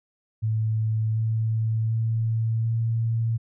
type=tone with pitch steps; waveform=sine; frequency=110 / 111.34 / 112.7 / 114.08 Hz; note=A2 / A2 / A2 / A#2; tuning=0 / +21 / +42 / -37 cents; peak=-21 dBFS; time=0.42-3.38 s; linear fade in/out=20 ms; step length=740 ms; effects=none